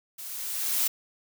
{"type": "noise with level ramp", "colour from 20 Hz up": "blue", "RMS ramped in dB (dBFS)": [-40, -24], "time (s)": [0.18, 0.88], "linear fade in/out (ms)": 10, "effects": []}